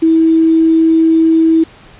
sine tone with quantisation, 324.3 Hz, E4, 28 cents flat, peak -6 dBFS, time 0.02-1.64 s, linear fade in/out 10 ms, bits 5, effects pink hiss -40 dBFS RMS until 1.99 s + resampled to 8000 Hz

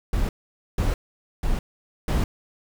brown noise bursts, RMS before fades -22 dBFS, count 4, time 0.13-2.24 s, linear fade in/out 2 ms, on 160 ms, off 490 ms, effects none

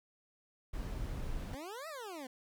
brown noise, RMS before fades -39 dBFS, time 0.73-1.55 s, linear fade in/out 10 ms
20% pulse exponential two-way sweep, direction up then down, 246.9 to 666 to 246.9 Hz, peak -38 dBFS, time 1.53-2.27 s, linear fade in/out 5 ms, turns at 1.88 s
effects none

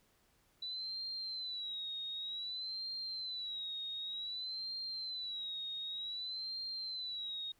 sine tone with vibrato, 3951 Hz, B7, in tune, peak -39 dBFS, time 0.62-7.52 s, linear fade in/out 5 ms, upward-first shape sine, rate 0.54 Hz, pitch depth 100 cents each way, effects pink hiss -72 dBFS RMS until 7.59 s

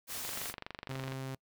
white noise, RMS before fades -40 dBFS, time 0.07-0.54 s, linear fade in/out 50 ms
click train, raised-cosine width 0.3 ms, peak -24 dBFS, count 22, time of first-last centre 0.25-1.121 s, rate 24.1 Hz
sawtooth tone, 132.8 Hz, C3, 26 cents sharp, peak -34 dBFS, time 0.89-1.35 s, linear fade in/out 5 ms
effects noise-tail reverb RT60 0.1 s tail -25 dB re dry

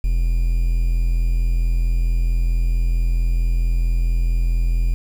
triangle tone with quantisation, 42.24 Hz, E1, 43 cents sharp, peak -13 dBFS, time 0.04-4.94 s, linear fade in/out 0 ms, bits 7, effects none

